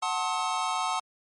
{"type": "chord", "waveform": "square", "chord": "F# diminished seventh", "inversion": "none", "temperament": "just", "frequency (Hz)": [740, 888, 1065.6, 1278.7], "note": ["F#5", "A5", "C6", "Eb6"], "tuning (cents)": [0, 16, 31, 47], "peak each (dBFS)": -33, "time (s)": [0.02, 1], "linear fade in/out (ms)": 10, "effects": ["MP3 48 kbps"]}